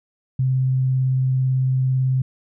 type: tone with vibrato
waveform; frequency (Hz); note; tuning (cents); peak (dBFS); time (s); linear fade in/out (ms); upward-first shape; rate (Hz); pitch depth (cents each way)
sine; 130.3; C3; -7; -16; 0.39-2.22; 5; sine; 18; 10
effects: none